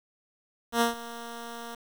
10% pulse tone with ADSR envelope, 233.6 Hz, A#3, 4 cents sharp, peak -12 dBFS, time 0.72-1.75 s, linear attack 89 ms, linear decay 130 ms, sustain -17 dB, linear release 4 ms, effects 8-bit

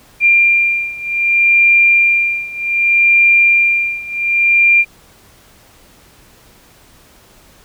sine beating tone pair, 2387 / 2387.65 Hz, D7 / D7, +28 / +28 cents, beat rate 0.65 Hz, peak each -11 / -13 dBFS, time 0.2-4.85 s, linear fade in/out 50 ms, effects pink hiss -46 dBFS RMS until 7.64 s

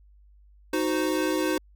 square chord, C diminished, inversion first, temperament equal with one note detuned, 311.1 / 370 / 517.2 Hz, Eb4 / Gb4 / C5, 0 / 0 / -20 cents, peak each -27 / -29 / -31 dBFS, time 0.73-1.58 s, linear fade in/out 5 ms, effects added 50 Hz sine -52 dBFS peak until 1.75 s

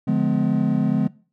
triangle chord, D diminished seventh, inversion none, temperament just, 146.83 / 176.2 / 211.4 / 253.7 Hz, D3 / F3 / Ab3 / Cb4, 0 / +16 / +31 / +47 cents, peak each -22 / -22 / -19 / -21 dBFS, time 0.07-1.08 s, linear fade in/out 10 ms, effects noise-tail reverb RT60 0.4 s tail -21 dB re dry

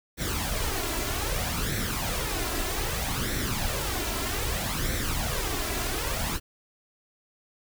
pink noise with flanger, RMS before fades -29 dBFS, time 0.17-6.4 s, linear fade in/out 50 ms, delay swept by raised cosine 0.51 to 3.01 ms, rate 0.63 Hz, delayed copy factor +0.6, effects none

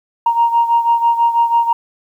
sine beating tone pair, 932.3 / 938.4 Hz, A#5 / A#5, 0 / +11 cents, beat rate 6.1 Hz, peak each -11 / -16 dBFS, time 0.26-1.73 s, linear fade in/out 5 ms, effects tanh soft clip ceiling -4 dBFS + 8-bit

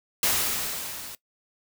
white noise with level ramp, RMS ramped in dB -22 to -40 dBFS, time 0.23-1.15 s, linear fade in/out 2 ms, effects noise-tail reverb RT60 0.1 s tail -19 dB re dry

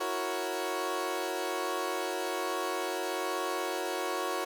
20% pulse chord, F# dominant seventh, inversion third, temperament equal, 329.6 / 370 / 466.2 / 554.4 Hz, E4 / F#4 / A#4 / C#5, 0 / 0 / 0 / 0 cents, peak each -34 / -30 / -33 / -32 dBFS, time 0-4.45 s, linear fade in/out 10 ms, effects none

